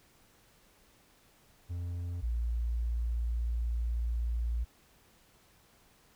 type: tone pair in turn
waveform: triangle / sine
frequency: 87.2 / 58.09 Hz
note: F2 / A#1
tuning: -2 / -5 cents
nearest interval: perfect fifth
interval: 703 cents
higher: first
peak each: -32 / -29 dBFS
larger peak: second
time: 1.69-2.22 / 2.22-4.65 s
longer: second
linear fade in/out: 20 ms
effects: pink hiss -64 dBFS RMS until 6.15 s